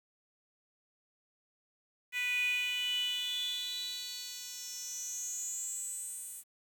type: tone with high-pass filter sweep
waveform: 10% pulse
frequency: 493.9 Hz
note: B4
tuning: in tune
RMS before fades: -37 dBFS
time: 2.12-6.44 s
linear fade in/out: 50 ms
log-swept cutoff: 2200 to 9700 Hz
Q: 8.8
effects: 10-bit